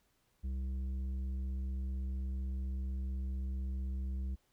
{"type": "tone with tanh clipping", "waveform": "sine", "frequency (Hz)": 65.41, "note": "C2", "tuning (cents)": 0, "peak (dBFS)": -36, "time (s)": [0.43, 4.36], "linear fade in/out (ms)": 20, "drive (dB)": 8, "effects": ["pink hiss -75 dBFS RMS until 4.52 s"]}